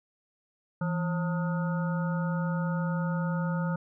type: harmonic tone with a mistuned harmonic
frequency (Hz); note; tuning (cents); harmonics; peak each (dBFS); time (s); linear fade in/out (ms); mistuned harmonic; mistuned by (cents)
179.4; F3; +47; 1 / 3 / 5 / 7 / 8; -27 / -38 / -40 / -41 / -41; 0.81-3.76; 5; 1; -120
effects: none